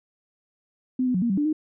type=tone with pitch steps; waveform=sine; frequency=255.5 / 251 / 182.5 / 235.9 / 192.3 / 294 / 308.9 Hz; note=C4 / B3 / F#3 / A#3 / G3 / D4 / D#4; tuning=-41 / +28 / -24 / +21 / -33 / +2 / -12 cents; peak=-20 dBFS; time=0.99-1.529 s; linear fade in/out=5 ms; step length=77 ms; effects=none